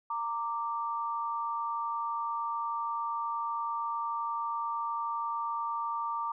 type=tone pair together; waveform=sine; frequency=923.2 / 1174.7 Hz; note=A#5 / D6; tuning=-17 / 0 cents; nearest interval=major third; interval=417 cents; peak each=-34 / -33 dBFS; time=0.1-6.32 s; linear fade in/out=5 ms; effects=none